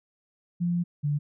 sine tone pair in turn, 173.9 / 146.23 Hz, F3 / D3, -7 / -7 cents, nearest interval minor third, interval 300 cents, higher first, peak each -23 dBFS, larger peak neither, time 0.6-0.84 / 1.03-1.19 s, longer first, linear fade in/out 20 ms, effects none

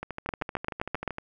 two click trains, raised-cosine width 0.5 ms, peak -13 / -19 dBFS, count 7 / 16, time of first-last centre 0.29-1.077 / 0.03-1.184 s, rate 7.62 / 13 Hz, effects none

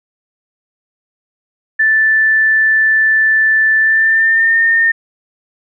sine tone with pitch glide, 1760 to 1823.1 Hz, A6 to A#6, 0 to -39 cents, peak -8 dBFS, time 1.79-4.92 s, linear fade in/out 10 ms, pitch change +61 cents, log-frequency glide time 3.79-4.58 s, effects none

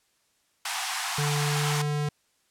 pink high-pass noise, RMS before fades -30 dBFS, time 0.65-1.82 s, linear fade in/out 5 ms, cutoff 710 Hz, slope 96 dB/octave
square tone with pitch glide, 146.83 to 147.77 Hz, D3 to D3, 0 to +11 cents, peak -26 dBFS, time 1.18-2.09 s, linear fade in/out 5 ms, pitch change +11 cents, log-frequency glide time 1.51-1.65 s
effects white hiss -69 dBFS RMS until 2.5 s + low-pass 10000 Hz 12 dB/octave

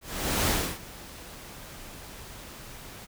pink noise with ADSR envelope, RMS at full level -24 dBFS, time 0.01-3.07 s, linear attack 460 ms, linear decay 310 ms, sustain -20 dB, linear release 31 ms, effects none

